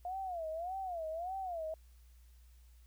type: tone with vibrato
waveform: sine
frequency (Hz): 698.5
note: F5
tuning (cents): 0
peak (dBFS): -37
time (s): 0.05-1.74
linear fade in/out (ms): 2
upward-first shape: sine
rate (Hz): 1.7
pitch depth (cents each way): 180
effects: added 60 Hz sine -57 dBFS peak until 2.86 s + white hiss -72 dBFS RMS until 2.86 s